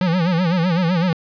square tone with vibrato, 174.61 Hz, F3, in tune, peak -16 dBFS, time 0.01-1.13 s, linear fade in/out 2 ms, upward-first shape sine, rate 7.9 Hz, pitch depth 130 cents each way, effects resampled to 11025 Hz + 9-bit

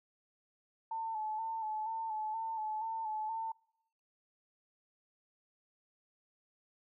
sine tone with vibrato, 880 Hz, A5, in tune, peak -35 dBFS, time 0.91-3.52 s, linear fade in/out 5 ms, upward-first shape square, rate 2.1 Hz, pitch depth 35 cents each way, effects noise-tail reverb RT60 0.8 s tail -26 dB re dry

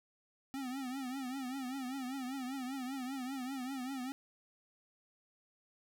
square tone with vibrato, 261.6 Hz, C4, in tune, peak -39 dBFS, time 0.54-4.12 s, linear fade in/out 0 ms, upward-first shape triangle, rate 5.1 Hz, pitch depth 120 cents each way, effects none

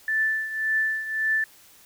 sine tone with tremolo, 1760 Hz, A6, in tune, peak -19 dBFS, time 0.08-1.44 s, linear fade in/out 2 ms, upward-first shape triangle, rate 1.8 Hz, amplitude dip 75%, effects white hiss -53 dBFS RMS until 1.85 s

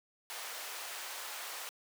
pink high-pass noise, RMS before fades -43 dBFS, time 0.3-1.69 s, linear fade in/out 0 ms, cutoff 780 Hz, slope 12 dB/octave, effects high-pass 400 Hz 12 dB/octave

